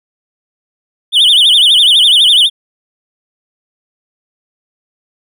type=tone with vibrato; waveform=triangle; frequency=3279 Hz; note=G#7; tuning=23 cents flat; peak=-3 dBFS; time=1.12-2.5 s; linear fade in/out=50 ms; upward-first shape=sine; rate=12 Hz; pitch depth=200 cents each way; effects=none